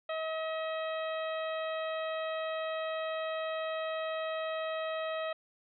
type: harmonic tone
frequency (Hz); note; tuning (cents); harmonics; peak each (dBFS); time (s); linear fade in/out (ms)
638; D#5; +43; 1 / 2 / 3 / 4 / 5 / 6; -34 / -40 / -44 / -46 / -48 / -50; 0.09-5.33; 5
effects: none